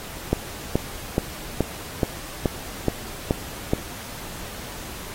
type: click train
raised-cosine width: 2 ms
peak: -5 dBFS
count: 9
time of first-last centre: 0.33-3.734 s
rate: 2.35 Hz
effects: pink hiss -37 dBFS RMS until 5.14 s + AAC 48 kbps